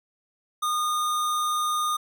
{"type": "tone", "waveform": "square", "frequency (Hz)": 1223, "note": "D#6", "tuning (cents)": -30, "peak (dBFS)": -24, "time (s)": [0.62, 1.97], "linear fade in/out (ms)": 10, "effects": []}